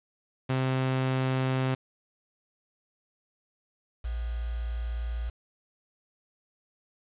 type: tone pair in turn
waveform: sawtooth / sine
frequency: 130.81 / 58.27 Hz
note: C3 / A#1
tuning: 0 / 0 cents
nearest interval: octave + major second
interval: 1400 cents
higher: first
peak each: -21 / -29 dBFS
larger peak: first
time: 0.49-1.75 / 4.04-5.3 s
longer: neither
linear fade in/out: 10 ms
effects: resampled to 8000 Hz + 8-bit